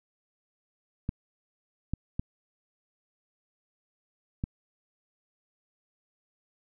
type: clicks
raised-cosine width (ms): 5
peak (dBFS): -17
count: 4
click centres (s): 1.091 / 1.936 / 2.195 / 4.439
effects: none